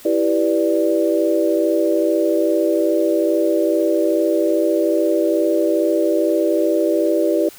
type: chord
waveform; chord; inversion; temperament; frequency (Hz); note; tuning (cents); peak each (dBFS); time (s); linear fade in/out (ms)
sine; E minor seventh; none; equal; 329.6 / 392 / 493.9 / 587.3; E4 / G4 / B4 / D5; 0 / 0 / 0 / 0; -18 / -21 / -22 / -19; 0.05-7.49; 5
effects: white hiss -42 dBFS RMS until 7.58 s